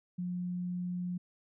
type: tone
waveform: sine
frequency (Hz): 178.6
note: F3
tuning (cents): +39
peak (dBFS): -33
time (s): 0.18-1.18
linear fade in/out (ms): 10
effects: none